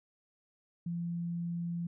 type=tone; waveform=sine; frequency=171.1 Hz; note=F3; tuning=35 cents flat; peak=-33 dBFS; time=0.86-1.87 s; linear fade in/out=5 ms; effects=none

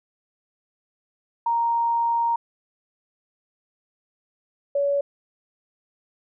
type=tone pair in turn; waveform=sine; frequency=932.3 / 565.6 Hz; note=A#5 / C#5; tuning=0 / +35 cents; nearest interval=major sixth; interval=865 cents; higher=first; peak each=-19 dBFS; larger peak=neither; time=1.46-2.36 / 4.75-5.01 s; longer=first; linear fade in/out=5 ms; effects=none

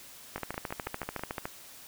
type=two click trains; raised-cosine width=0.5 ms; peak=-18 / -23 dBFS; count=16 / 6; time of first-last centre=0.36-1.455 / 0.38-1.194 s; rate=13.7 / 6.14 Hz; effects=white hiss -50 dBFS RMS until 1.87 s

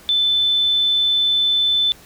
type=tone; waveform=sine; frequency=3520 Hz; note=A7; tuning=in tune; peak=-14 dBFS; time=0.09-1.92 s; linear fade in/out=0 ms; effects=pink hiss -45 dBFS RMS until 2.05 s

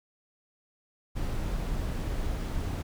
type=noise; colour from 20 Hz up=brown; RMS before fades=-31 dBFS; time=1.15-2.83 s; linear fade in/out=20 ms; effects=none

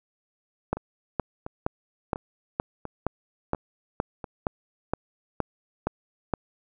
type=two click trains; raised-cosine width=1 ms; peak=-20 / -10 dBFS; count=6 / 13; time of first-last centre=0.77-4.242 / 0.73-6.337 s; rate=1.44 / 2.14 Hz; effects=none

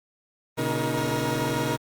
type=tone cluster; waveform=20% pulse; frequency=121.1 / 142.2 / 313.4 / 473.5 Hz; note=B2 / C#3 / D#4 / A#4; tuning=-34 / +45 / +13 / +27 cents; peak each=-25 dBFS; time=0.57-1.77 s; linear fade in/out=20 ms; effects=Opus 24 kbps

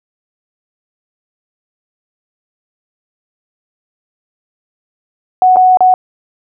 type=tone with dropouts; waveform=sine; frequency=740 Hz; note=F#5; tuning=in tune; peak=-4 dBFS; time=5.42-5.94 s; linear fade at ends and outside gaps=1 ms; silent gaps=5.56-5.568 / 5.772-5.806 s; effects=none

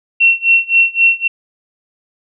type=tone with tremolo; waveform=sine; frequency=2719 Hz; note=F7; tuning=47 cents flat; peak=-5 dBFS; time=0.2-1.28 s; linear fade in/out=10 ms; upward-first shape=sine; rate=3.8 Hz; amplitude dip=95%; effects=none

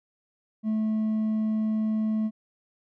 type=tone with hard clipping; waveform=sine; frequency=217.4 Hz; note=A3; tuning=21 cents flat; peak=-24 dBFS; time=0.63-2.31 s; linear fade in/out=50 ms; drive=2 dB; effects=none

